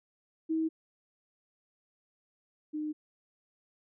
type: tone pair in turn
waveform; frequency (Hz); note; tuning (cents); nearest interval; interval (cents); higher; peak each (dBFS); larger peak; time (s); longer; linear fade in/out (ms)
sine; 320.5 / 304.4; E4 / D#4; -49 / -38; minor second; 89; first; -27 / -32; first; 0.49-0.69 / 2.73-2.93; neither; 20
effects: none